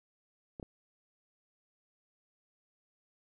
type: clicks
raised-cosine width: 2 ms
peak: -29 dBFS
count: 2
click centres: 0.598 / 0.628 s
effects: none